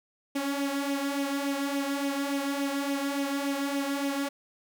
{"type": "tone with flanger", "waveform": "sawtooth", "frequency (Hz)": 279.4, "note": "C#4", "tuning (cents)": 14, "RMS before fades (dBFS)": -30, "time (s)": [0.35, 4.29], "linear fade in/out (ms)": 10, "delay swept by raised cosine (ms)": [0.32, 3.02], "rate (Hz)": 3.5, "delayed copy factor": 0.55, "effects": []}